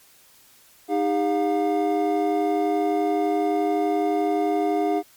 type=tone cluster; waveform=triangle; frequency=311 / 402.7 / 711 Hz; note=D#4 / G4 / F5; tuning=-1 / +47 / +31 cents; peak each=-22 dBFS; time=0.88-5.03 s; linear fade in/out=50 ms; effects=white hiss -54 dBFS RMS until 5.16 s + MP3 96 kbps